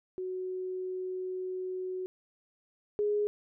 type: tone pair in turn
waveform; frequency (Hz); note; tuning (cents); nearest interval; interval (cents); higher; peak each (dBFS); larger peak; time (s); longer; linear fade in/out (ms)
sine; 370.3 / 415.6; F#4 / G#4; +1 / +1; major second; 200; second; -33 / -26; second; 0.18-2.06 / 2.99-3.27; first; 0
effects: none